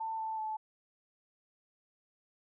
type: tone with pitch steps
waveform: sine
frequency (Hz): 891 / 883 / 869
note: A5 / A5 / A5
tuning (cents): +22 / +6 / -22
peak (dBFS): -34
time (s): 0-0.57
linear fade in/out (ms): 10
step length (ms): 190
effects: none